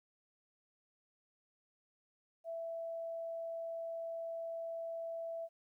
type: tone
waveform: sine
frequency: 663 Hz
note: E5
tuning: 10 cents sharp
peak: -39 dBFS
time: 2.44-5.49 s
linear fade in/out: 50 ms
effects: 13-bit